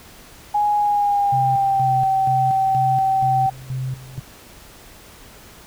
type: tone with pitch glide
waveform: sine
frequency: 830.6 to 770.5 Hz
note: G#5 to G5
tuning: 0 to -30 cents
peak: -15 dBFS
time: 0.54-3.5 s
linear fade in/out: 10 ms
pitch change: -130 cents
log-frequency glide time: 0.77-2 s
type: tone with tremolo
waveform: sine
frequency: 130 Hz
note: C3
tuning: 11 cents flat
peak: -22 dBFS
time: 1.32-4.2 s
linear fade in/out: 10 ms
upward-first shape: square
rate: 2.1 Hz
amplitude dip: 80%
effects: pink hiss -44 dBFS RMS until 5.66 s